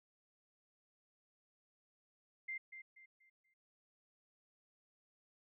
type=tone with echo; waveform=sine; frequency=2093 Hz; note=C7; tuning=in tune; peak=-40 dBFS; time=2.48-2.58 s; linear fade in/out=10 ms; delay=240 ms; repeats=4; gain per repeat=-9 dB; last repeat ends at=3.54 s; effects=none